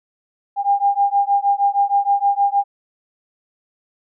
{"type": "beating tone pair", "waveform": "sine", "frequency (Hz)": [800, 806.4], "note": ["G5", "G5"], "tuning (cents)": [35, 49], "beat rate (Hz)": 6.4, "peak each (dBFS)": -17, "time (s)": [0.56, 2.64], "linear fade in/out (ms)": 50, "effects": []}